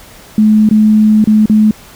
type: tone with dropouts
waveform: sine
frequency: 214.6 Hz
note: A3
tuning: 43 cents flat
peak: -4 dBFS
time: 0.38-1.71 s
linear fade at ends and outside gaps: 2 ms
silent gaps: 0.69-0.711 / 1.242-1.273 / 1.458-1.497 s
effects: pink hiss -37 dBFS RMS until 1.95 s